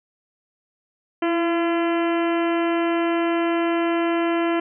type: harmonic tone with a mistuned harmonic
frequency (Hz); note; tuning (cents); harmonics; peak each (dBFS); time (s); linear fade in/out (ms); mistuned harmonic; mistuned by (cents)
340; F4; -46; 1 / 2 / 3 / 4 / 5 / 6 / 7 / 8 / 9; -20 / -26 / -30 / -32 / -34 / -36 / -37 / -38 / -39; 1.22-4.6; 5; 1; -27
effects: none